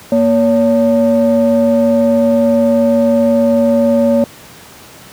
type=ring-modulated tone; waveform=triangle; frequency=164.81 Hz; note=E3; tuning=in tune; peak=-3 dBFS; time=0.12-4.24 s; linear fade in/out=2 ms; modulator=400 Hz; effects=pink hiss -37 dBFS RMS until 5.12 s + high-pass 100 Hz 12 dB/octave